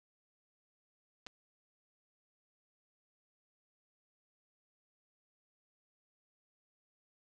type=clicks; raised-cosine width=0.2 ms; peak=-29 dBFS; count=2; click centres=1.265 / 1.269 s; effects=none